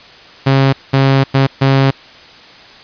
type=tone bursts at uneven times; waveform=sawtooth; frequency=135.5 Hz; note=C#3; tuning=39 cents flat; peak=-4 dBFS; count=4; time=0.46-0.73 / 0.93-1.24 / 1.34-1.47 / 1.61-1.91 s; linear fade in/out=10 ms; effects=white hiss -38 dBFS RMS until 2.83 s + resampled to 11025 Hz